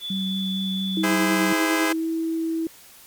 sine tone, 3460 Hz, A7, 30 cents flat, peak -28 dBFS, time 0-1.06 s, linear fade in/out 50 ms
sine tone with vibrato, 191.1 Hz, G3, 44 cents flat, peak -24 dBFS, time 0.1-1.53 s, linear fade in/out 5 ms, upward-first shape sine, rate 4.4 Hz, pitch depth 12 cents each way
sine tone with pitch glide, 319.6 to 326.1 Hz, D#4 to E4, +47 to -19 cents, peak -22 dBFS, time 0.97-2.67 s, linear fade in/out 2 ms, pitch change +34 cents, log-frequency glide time 1.84-2.08 s
10% pulse chord, E augmented, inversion none, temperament just, 329.6 / 412 / 515 Hz, E4 / G#4 / B#4, 0 / -14 / -28 cents, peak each -18 dBFS, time 1.03-1.93 s, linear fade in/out 10 ms
effects white hiss -48 dBFS RMS until 3.06 s + MP3 96 kbps

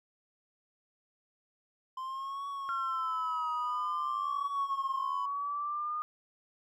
triangle tone with vibrato, 1037 Hz, C6, 16 cents flat, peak -34 dBFS, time 1.97-5.26 s, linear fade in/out 5 ms, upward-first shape triangle, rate 0.49 Hz, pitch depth 140 cents each way
sine exponential two-way sweep, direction down then up, 1374 to 1076 to 1226 Hz, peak -32 dBFS, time 2.69-6.02 s, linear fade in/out 0 ms, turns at 4.93 s
effects none

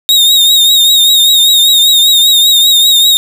40% pulse tone with vibrato, 3729 Hz, A#7, in tune, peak -3 dBFS, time 0.09-3.17 s, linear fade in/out 0 ms, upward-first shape triangle, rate 5.1 Hz, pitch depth 65 cents each way, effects none

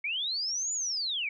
sine linear two-way sweep, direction up then down, 2189 to 7040 to 2189 Hz, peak -29 dBFS, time 0.04-1.29 s, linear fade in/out 5 ms, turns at 0.73 s, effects none

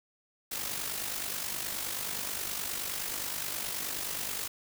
white noise with amplitude modulation, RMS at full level -33 dBFS, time 0.51-4.48 s, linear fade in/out 10 ms, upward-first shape sine, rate 49.5 Hz, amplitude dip 55%, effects none

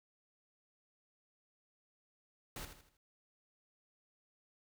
pink noise with echo, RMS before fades -45 dBFS, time 2.56-2.65 s, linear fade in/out 2 ms, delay 80 ms, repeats 4, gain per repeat -8 dB, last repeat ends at 2.97 s, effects none

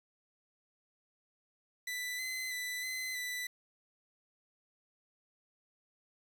sawtooth tone with pitch steps, 1987 / 2041 / 1990 / 2037 / 1985 Hz, B6 / C7 / B6 / C7 / B6, +10 / -44 / +13 / -47 / +8 cents, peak -33 dBFS, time 1.87-3.47 s, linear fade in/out 5 ms, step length 320 ms, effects 10-bit

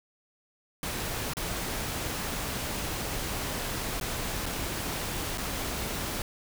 pink noise with dropouts, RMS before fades -33 dBFS, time 0.83-6.22 s, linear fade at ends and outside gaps 1 ms, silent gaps 1.335-1.369 / 4-4.011 / 4.458-4.463 / 5.375-5.381 s, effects none

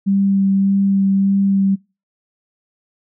sine tone with vibrato, 195.9 Hz, G3, 1 cent flat, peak -12 dBFS, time 0.06-1.76 s, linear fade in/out 20 ms, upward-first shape sine, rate 1.7 Hz, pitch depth 11 cents each way, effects noise-tail reverb RT60 0.3 s tail -26 dB re dry

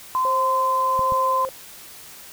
sine tone, 1030 Hz, C6, 28 cents flat, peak -18 dBFS, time 0.15-1.45 s, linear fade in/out 0 ms
sine tone with tremolo, 528 Hz, C5, 16 cents sharp, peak -24 dBFS, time 0.25-1.49 s, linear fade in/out 0 ms, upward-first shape sine, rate 1.3 Hz, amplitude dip 35%
clicks, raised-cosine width 5 ms, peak -21 dBFS, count 2, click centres 0.993 / 1.122 s
effects white hiss -42 dBFS RMS until 2.32 s

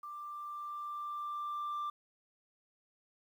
sine tone with level ramp, 1182 Hz, D6, 11 cents sharp, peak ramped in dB -42 to -32 dBFS, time 0.03-1.9 s, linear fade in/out 5 ms, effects tanh soft clip ceiling -34 dBFS + 11-bit

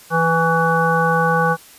harmonic tone with a mistuned harmonic, 165.1 Hz, E3, 3 cents sharp, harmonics 1 / 3 / 5 / 7 / 9, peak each -20 / -20 / -20 / -20 / -20 dBFS, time 0.1-1.57 s, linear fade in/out 50 ms, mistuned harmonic 7, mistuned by -33 cents, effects white hiss -44 dBFS RMS until 1.78 s + resampled to 32000 Hz

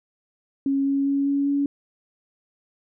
sine tone with pitch steps, 274.8 / 276.7 / 278.6 / 280.6 / 282.5 Hz, C#4 / C#4 / C#4 / C#4 / C#4, -15 / -3 / +9 / +21 / +33 cents, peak -19 dBFS, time 0.66-1.66 s, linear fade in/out 2 ms, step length 200 ms, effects none

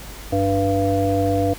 harmonic tone, 98 Hz, G2, in tune, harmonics 1 / 3 / 5 / 7, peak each -22 / -22 / -22 / -22 dBFS, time 0.32-1.54 s, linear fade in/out 10 ms, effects added 50 Hz sine -37 dBFS peak until 1.58 s + pink hiss -38 dBFS RMS until 1.58 s

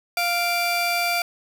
30% pulse tone pair together, 698.4 / 2349 Hz, F5 / D7, 0 / 0 cents, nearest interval octave + major sixth, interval 2100 cents, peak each -21 dBFS, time 0.17-1.22 s, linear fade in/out 2 ms, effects none

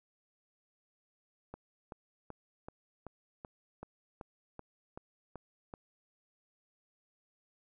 click train, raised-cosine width 1 ms, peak -30 dBFS, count 12, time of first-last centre 1.54-5.738 s, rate 2.62 Hz, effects none

